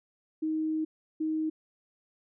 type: tone bursts at uneven times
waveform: sine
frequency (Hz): 314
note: D#4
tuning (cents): +16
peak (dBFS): -27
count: 2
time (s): 0.42-0.85 / 1.2-1.5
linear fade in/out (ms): 10
effects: none